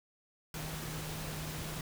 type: tone in noise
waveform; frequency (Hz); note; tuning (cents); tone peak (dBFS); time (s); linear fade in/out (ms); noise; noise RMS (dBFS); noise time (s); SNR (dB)
sine; 155.56; D#3; 0; -42; 0.54-1.81; 2; pink; -42; 0.54-1.81; -3
effects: none